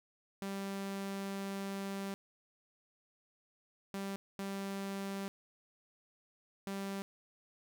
sawtooth tone bursts at uneven times, 196.4 Hz, G3, 4 cents sharp, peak -34 dBFS, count 4, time 0.42-2.14 / 3.94-4.16 / 4.39-5.28 / 6.67-7.02 s, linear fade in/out 0 ms, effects none

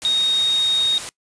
sine tone in noise, 3729 Hz, A#7, in tune, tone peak -15 dBFS, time 0.05-0.98 s, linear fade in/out 0 ms, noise white, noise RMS -30 dBFS, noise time 0.02-1.09 s, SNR +12 dB, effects noise-tail reverb RT60 0.1 s tail -23 dB re dry + resampled to 22050 Hz

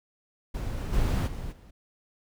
brown noise with level steps, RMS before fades -32 / -25 / -36 / -49 dBFS, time 0.54-1.71 s, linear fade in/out 10 ms, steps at 0.92 / 1.26 / 1.51 s, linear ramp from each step 20 ms, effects none

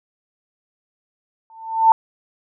sine tone with exponential growth, 895 Hz, A5, 29 cents sharp, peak -5 dBFS, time 1.5-1.92 s, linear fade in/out 1 ms, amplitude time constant 91 ms, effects none

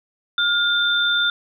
sine tone pair together, 1417 / 3567 Hz, F6 / A7, +25 / +23 cents, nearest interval octave + major third, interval 1598 cents, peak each -19 dBFS, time 0.38-1.3 s, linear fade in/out 2 ms, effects none

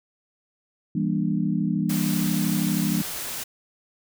sine chord, E half-diminished seventh, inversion none, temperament just, 164.81 / 197.78 / 237.3 / 296.7 Hz, E3 / G3 / Bb3 / D4, 0 / +16 / +31 / +18 cents, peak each -26 / -25 / -28 / -29 dBFS, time 0.95-3.02 s, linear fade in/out 5 ms
white noise, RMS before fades -32 dBFS, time 1.89-3.44 s, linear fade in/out 10 ms
effects none

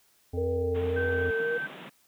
harmonic tone, 87.31 Hz, F2, in tune, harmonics 1 / 3 / 5 / 7 / 9, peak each -31 / -38 / -38 / -50 / -47 dBFS, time 0.33-1.31 s, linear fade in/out 10 ms
sine tone with vibrato, 466.2 Hz, A#4, in tune, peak -27 dBFS, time 0.37-1.58 s, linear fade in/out 10 ms, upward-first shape triangle, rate 1.8 Hz, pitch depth 58 cents each way
pink band-pass noise, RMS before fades -44 dBFS, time 0.74-1.9 s, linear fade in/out 20 ms, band 140 to 3600 Hz, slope 96 dB/octave
sine tone, 1548 Hz, G6, 22 cents flat, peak -30 dBFS, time 0.96-1.67 s, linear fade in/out 10 ms
effects white hiss -65 dBFS RMS until 2.07 s

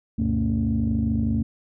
sine tone cluster, 72.4 / 97 / 122.8 / 225.1 / 278.3 Hz, D2 / G2 / B2 / A3 / C#4, -24 / -18 / -9 / +40 / +7 cents, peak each -26 / -28 / -28 / -22 / -30 dBFS, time 0.18-1.43 s, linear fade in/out 10 ms, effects tanh soft clip ceiling -13 dBFS

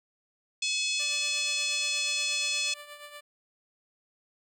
harmonic tone, 855 Hz, A5, 50 cents flat, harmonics 3 / 4 / 5 / 6 / 7 / 8 / 9 / 10, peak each -31 / -33 / -35 / -37 / -38 / -39 / -40 / -41 dBFS, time 0.62-2.74 s, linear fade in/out 5 ms
10% pulse tone with tremolo, 587.3 Hz, D5, in tune, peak -33 dBFS, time 0.99-3.21 s, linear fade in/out 10 ms, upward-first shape triangle, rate 8.4 Hz, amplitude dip 65%
effects none

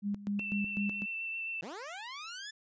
sine tone with tremolo, 203.2 Hz, G#3, 38 cents flat, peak -30 dBFS, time 0.02-1.06 s, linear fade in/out 50 ms, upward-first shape square, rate 4 Hz, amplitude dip 80%
sine tone with vibrato, 2677 Hz, E7, 26 cents sharp, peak -35 dBFS, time 0.39-1.61 s, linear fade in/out 2 ms, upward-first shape triangle, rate 7.4 Hz, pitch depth 20 cents each way
15% pulse linear sweep, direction up, 146.83 to 1760 Hz, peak -35 dBFS, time 1.62-2.51 s, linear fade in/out 10 ms
effects resampled to 16000 Hz

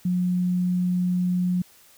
sine tone, 180 Hz, F#3, 47 cents flat, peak -20 dBFS, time 0.05-1.62 s, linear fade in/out 5 ms, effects white hiss -54 dBFS RMS until 1.97 s

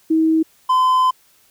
sine / triangle tone pair in turn, 319.9 / 1023.3 Hz, D#4 / C6, +48 / -39 cents, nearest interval octave + minor sixth, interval 2013 cents, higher second, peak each -12 / -10 dBFS, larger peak second, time 0.1-0.43 / 0.69-1.11 s, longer second, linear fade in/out 10 ms, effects white hiss -55 dBFS RMS until 1.5 s

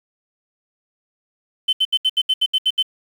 sine tone bursts, 3061 Hz, G7, 42 cents flat, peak -12 dBFS, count 10, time 1.68-2.828 s, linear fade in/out 10 ms, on 50 ms, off 72 ms, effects tanh soft clip ceiling -11 dBFS + 7-bit

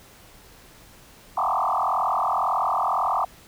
sine tone with frequency modulation, 963 Hz, B5, 44 cents flat, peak -20 dBFS, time 1.37-3.25 s, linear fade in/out 5 ms, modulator 41.9 Hz, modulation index 6.3, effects pink hiss -50 dBFS RMS until 3.47 s

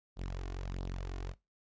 sawtooth tone with flanger, 45.47 Hz, F#1, 29 cents flat, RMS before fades -39 dBFS, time 0.16-1.35 s, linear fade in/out 50 ms, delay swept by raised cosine 0.21 to 2.81 ms, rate 1.5 Hz, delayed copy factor +0.65, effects noise-tail reverb RT60 0.2 s tail -19 dB re dry + resampled to 16000 Hz

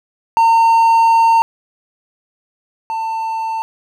triangle tone pair in turn, 912 / 894.8 Hz, A#5 / A5, -38 / +29 cents, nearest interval unison, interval 33 cents, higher first, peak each -6 / -16 dBFS, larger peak first, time 0.37-1.42 / 2.9-3.62 s, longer first, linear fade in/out 0 ms, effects none

